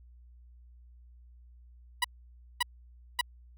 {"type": "tone bursts", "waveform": "15% pulse", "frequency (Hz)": 978, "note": "B5", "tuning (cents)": -17, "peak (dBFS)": -18, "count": 3, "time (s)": [2.02, 3.212], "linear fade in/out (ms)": 5, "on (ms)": 24, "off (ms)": 560, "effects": ["added 60 Hz sine -52 dBFS peak until 3.57 s"]}